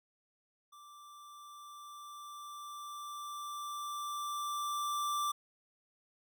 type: tone with level ramp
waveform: square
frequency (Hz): 1174.7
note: D6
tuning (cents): 0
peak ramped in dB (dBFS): -54 to -32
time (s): 0.72-5.32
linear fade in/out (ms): 10
effects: none